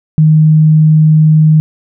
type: tone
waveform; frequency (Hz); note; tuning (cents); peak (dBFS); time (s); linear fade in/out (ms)
sine; 155.56; D#3; 0; -3; 0.18-1.6; 0
effects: none

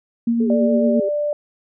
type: tone with tremolo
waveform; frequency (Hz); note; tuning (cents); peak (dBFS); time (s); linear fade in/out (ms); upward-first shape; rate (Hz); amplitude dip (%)
sine; 233.1; A#3; 0; -14; 0.27-1; 5; sine; 8.8; 30
type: tone with vibrato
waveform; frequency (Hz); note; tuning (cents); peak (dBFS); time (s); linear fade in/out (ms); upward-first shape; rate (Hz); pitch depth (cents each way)
sine; 415.3; G#4; 0; -23; 0.4-1.09; 5; sine; 7.3; 96
type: tone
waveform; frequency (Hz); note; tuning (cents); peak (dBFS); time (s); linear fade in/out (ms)
sine; 590; D5; +8; -18; 0.5-1.33; 2
effects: none

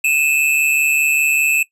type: tone pair together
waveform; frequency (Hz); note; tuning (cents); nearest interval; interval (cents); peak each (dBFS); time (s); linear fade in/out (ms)
square; 2492 / 2637; D#7 / E7; +2 / 0; minor second; 98; -20 / -15; 0.04-1.63; 5
effects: noise-tail reverb RT60 0.1 s tail -19 dB re dry + resampled to 32000 Hz

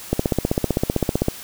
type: click train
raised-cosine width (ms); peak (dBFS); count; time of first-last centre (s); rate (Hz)
2; -4; 19; 0.13-1.284; 15.6
effects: white hiss -37 dBFS RMS until 1.43 s

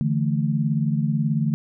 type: chord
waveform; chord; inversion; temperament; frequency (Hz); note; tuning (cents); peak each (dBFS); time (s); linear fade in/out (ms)
sine; D suspended second; none; just; 146.83 / 165.19 / 220.2; D3 / E3 / A3; 0 / +4 / +2; -22 / -25 / -24; 0.01-1.54; 0
effects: none

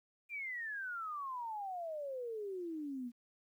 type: exponential sweep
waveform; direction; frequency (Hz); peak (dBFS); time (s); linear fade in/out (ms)
sine; down; 2422 to 233.8; -39; 0.29-3.12; 50
effects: 12-bit

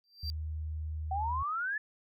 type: tone with exponential growth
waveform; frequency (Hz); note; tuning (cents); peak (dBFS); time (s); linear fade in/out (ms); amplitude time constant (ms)
triangle; 4699; D8; 0; -33; 0.04-0.3; 0; 56
type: tone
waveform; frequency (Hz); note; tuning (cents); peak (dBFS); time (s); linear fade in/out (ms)
sine; 77.78; D#2; 0; -34; 0.23-1.43; 5
type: exponential sweep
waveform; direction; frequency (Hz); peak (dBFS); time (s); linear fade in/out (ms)
sine; up; 749 to 1760; -31; 1.11-1.78; 5
effects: none

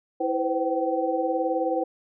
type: tone cluster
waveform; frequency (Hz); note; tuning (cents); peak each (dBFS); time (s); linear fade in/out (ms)
sine; 328.6 / 501 / 520 / 769; E4 / B4 / C5 / G5; -5 / +25 / -11 / -33; -28; 0.2-1.84; 10
effects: none

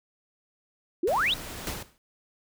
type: exponential sweep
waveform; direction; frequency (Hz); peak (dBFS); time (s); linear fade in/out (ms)
sine; up; 312.3 to 4051; -22; 1.03-1.34; 5
type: noise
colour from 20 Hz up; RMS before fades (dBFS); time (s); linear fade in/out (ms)
pink; -39; 1.07-1.83; 5
type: noise with exponential decay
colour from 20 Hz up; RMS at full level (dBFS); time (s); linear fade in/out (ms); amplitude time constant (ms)
pink; -30; 1.67-1.98; 0; 66
effects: none

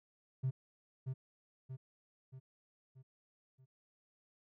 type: tone with echo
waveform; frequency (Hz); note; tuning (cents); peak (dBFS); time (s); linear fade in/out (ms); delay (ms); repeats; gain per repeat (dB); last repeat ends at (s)
triangle; 130.81; C3; 0; -28; 0.43-0.51; 20; 630; 5; -6; 3.66
effects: tanh soft clip ceiling -28 dBFS

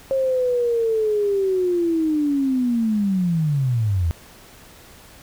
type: linear sweep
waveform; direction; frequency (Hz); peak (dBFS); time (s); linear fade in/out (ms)
sine; down; 540 to 78.4; -17; 0.11-4.11; 0
effects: pink hiss -46 dBFS RMS until 5.22 s

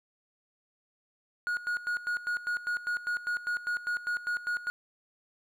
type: tone with tremolo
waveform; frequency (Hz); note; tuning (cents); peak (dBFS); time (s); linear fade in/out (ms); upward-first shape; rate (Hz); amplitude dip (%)
triangle; 1445; F#6; -41; -26; 1.47-4.7; 0; square; 5; 80
effects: none

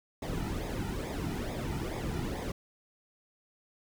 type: noise with flanger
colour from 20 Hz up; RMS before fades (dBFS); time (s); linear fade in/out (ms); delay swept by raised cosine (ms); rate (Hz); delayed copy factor
brown; -35; 0.22-2.52; 5; 0.68 to 1.88; 2.3; -0.7
effects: none

